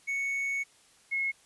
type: tone pair in turn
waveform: triangle / sine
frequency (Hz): 2217 / 2173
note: C#7 / C#7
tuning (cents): 0 / -35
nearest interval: unison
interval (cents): 35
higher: first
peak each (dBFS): -27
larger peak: neither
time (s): 0.07-0.64 / 1.11-1.32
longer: first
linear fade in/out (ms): 20
effects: white hiss -61 dBFS RMS until 1.45 s + resampled to 24000 Hz